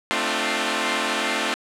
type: chord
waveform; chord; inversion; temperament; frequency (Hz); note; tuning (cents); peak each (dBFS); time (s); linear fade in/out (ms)
5% pulse; D minor seventh; second; equal with one note detuned; 220 / 261.6 / 298.6 / 349.2; A3 / C4 / D4 / F4; 0 / 0 / +29 / 0; -16; 0.11-1.54; 0
effects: low-pass 8000 Hz 12 dB/octave